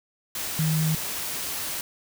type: tone in noise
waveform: sine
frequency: 157.5 Hz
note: D#3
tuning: 21 cents sharp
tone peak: -21 dBFS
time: 0.59-0.95 s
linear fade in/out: 2 ms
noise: white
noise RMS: -31 dBFS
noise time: 0.35-1.81 s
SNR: +7 dB
effects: none